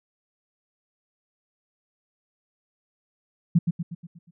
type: tone with echo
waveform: sine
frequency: 169.9 Hz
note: F3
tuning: 47 cents flat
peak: -13 dBFS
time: 3.55-3.59 s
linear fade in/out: 10 ms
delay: 120 ms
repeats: 6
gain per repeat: -6 dB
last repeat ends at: 4.31 s
effects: none